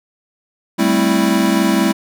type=chord; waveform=square; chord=A minor seventh; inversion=third; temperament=equal; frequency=196 / 220 / 261.6 / 329.6 Hz; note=G3 / A3 / C4 / E4; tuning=0 / 0 / 0 / 0 cents; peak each=-18 / -19 / -20 / -18 dBFS; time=0.78-1.93 s; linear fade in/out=20 ms; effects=none